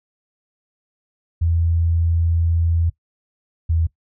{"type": "tone pair in turn", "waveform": "sine", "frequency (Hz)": [83.6, 81.88], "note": ["E2", "E2"], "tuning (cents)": [25, -11], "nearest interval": "unison", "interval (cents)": 36, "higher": "first", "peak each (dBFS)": [-15, -15], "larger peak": "neither", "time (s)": [[1.41, 2.9], [3.69, 3.87]], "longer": "first", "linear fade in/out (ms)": 10, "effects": ["noise-tail reverb RT60 0.1 s tail -19 dB re dry"]}